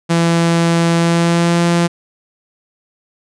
sawtooth tone with pitch glide, 168.1 to 171.24 Hz, E3 to F3, +34 to -34 cents, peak -7 dBFS, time 0.09-1.88 s, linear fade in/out 20 ms, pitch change +32 cents, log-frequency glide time 0.96-1.62 s, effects resampled to 22050 Hz

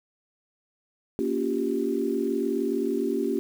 sine chord, G half-diminished seventh, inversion first, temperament just, 235.2 / 282.2 / 352.8 / 392 Hz, Bb3 / Db4 / F4 / G4, +16 / +31 / +18 / 0 cents, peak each -30 / -29 / -30 / -28 dBFS, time 1.19-3.39 s, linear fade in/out 0 ms, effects 8-bit

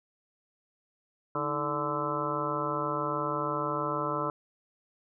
harmonic tone with a mistuned harmonic, 146.2 Hz, D3, 7 cents flat, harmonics 1 / 2 / 3 / 4 / 5 / 6 / 7 / 8 / 9, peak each -39 / -37 / -37 / -36 / -45 / -43 / -34 / -39 / -34 dBFS, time 1.35-4.3 s, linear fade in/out 2 ms, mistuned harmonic 2, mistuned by +120 cents, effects none

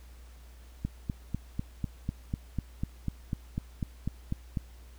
click train, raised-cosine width 5 ms, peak -18 dBFS, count 16, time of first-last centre 0.85-4.572 s, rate 4.03 Hz, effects added 60 Hz sine -48 dBFS peak until 4.98 s + pink hiss -60 dBFS RMS until 4.98 s

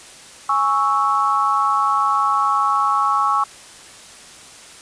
sine chord, C# minor, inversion second, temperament equal with one note detuned, 830.6 / 1108.7 / 1313.9 Hz, G#5 / C#6 / E6, 0 / 0 / -6 cents, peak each -22 / -17 / -20 dBFS, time 0.49-3.44 s, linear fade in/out 5 ms, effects white hiss -41 dBFS RMS until 4.81 s + resampled to 22050 Hz

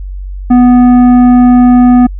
sine tone with tanh clipping, 246.9 Hz, B3, in tune, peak -3 dBFS, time 0.5-2.07 s, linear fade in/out 10 ms, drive 10 dB, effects added 47 Hz sine -18 dBFS peak until 2.19 s

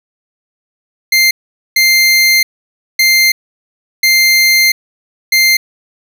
25% pulse tone bursts at uneven times, 2100 Hz, C7, 6 cents sharp, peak -3 dBFS, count 5, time 1.12-1.31 / 1.76-2.43 / 2.99-3.32 / 4.03-4.72 / 5.32-5.57 s, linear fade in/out 5 ms, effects none

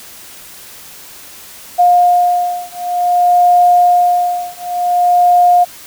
sine beating tone pair, 710 / 710.54 Hz, F5 / F5, +28 / +30 cents, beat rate 0.54 Hz, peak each -11 dBFS, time 1.78-5.65 s, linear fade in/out 20 ms, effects white hiss -35 dBFS RMS until 5.86 s

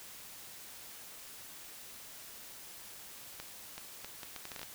accelerating click train, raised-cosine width 0.2 ms, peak -25 dBFS, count 11, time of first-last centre 3.4-4.631 s, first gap 380 ms, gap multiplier 0.7, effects white hiss -50 dBFS RMS until 4.74 s

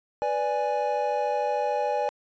triangle chord, G# diminished, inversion first, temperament equal, 493.9 / 587.3 / 830.6 Hz, B4 / D5 / G#5, 0 / 0 / 0 cents, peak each -28 / -26 / -25 dBFS, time 0.22-2.09 s, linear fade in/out 0 ms, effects resampled to 16000 Hz

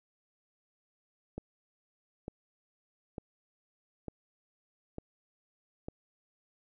click train, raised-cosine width 2 ms, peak -25 dBFS, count 6, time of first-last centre 1.38-5.885 s, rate 1.11 Hz, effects none

